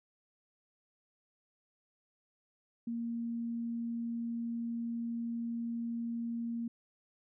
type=tone; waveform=sine; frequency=233.1 Hz; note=A#3; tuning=in tune; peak=-34 dBFS; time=2.87-6.68 s; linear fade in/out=5 ms; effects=none